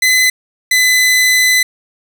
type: tone pair in turn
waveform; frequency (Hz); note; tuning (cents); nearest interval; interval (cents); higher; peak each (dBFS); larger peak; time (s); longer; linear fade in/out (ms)
sawtooth; 2022 / 2011; B6 / B6; +40 / +31; unison; 9; first; -5; neither; 0.02-0.3 / 0.71-1.63; second; 5
effects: none